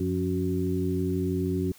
harmonic tone with a mistuned harmonic, 92.5 Hz, F#2, in tune, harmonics 1 / 2 / 3 / 4, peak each -30 / -30 / -30 / -30 dBFS, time 0-1.72 s, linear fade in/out 5 ms, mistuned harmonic 2, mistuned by -65 cents, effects white hiss -54 dBFS RMS until 1.78 s

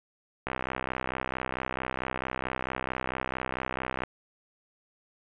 click train, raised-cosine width 0.5 ms, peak -15 dBFS, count 231, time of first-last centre 0.47-4.036 s, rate 64.5 Hz, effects resampled to 8000 Hz + 9-bit

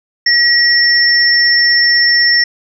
sine tone pair together, 1912 / 5408 Hz, A#6 / E8, +43 / +43 cents, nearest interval octave + tritone, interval 1800 cents, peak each -10 dBFS, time 0.26-2.44 s, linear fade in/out 5 ms, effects none

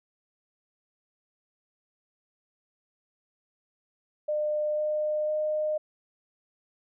sine tone with pitch steps, 603 / 607.5 / 612.1 Hz, D5 / D#5 / D#5, +46 / -42 / -28 cents, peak -25 dBFS, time 4.28-5.78 s, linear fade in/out 10 ms, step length 500 ms, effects none

